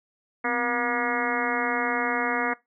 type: harmonic tone with a mistuned harmonic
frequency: 239.7 Hz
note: A#3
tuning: 48 cents sharp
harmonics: 1 / 2 / 3 / 4 / 5 / 6 / 7 / 8 / 9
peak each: -32 / -32 / -32 / -32 / -32 / -32 / -32 / -32 / -32 dBFS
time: 0.44-2.54 s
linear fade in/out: 10 ms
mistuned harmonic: 1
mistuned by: +110 cents
effects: noise-tail reverb RT60 0.2 s tail -22 dB re dry